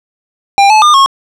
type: tone with pitch steps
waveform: square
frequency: 797 / 863 / 1208 / 1090 Hz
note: G5 / A5 / D6 / C#6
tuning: +28 / -34 / +48 / -29 cents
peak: -4 dBFS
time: 0.58-1.06 s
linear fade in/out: 0 ms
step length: 120 ms
effects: low-pass 6000 Hz 12 dB/octave